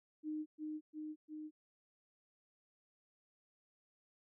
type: tone with echo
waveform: sine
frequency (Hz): 307.2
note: D#4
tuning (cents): -22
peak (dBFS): -38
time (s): 0.23-0.46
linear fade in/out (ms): 50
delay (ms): 350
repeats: 3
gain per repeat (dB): -2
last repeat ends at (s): 1.51
effects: none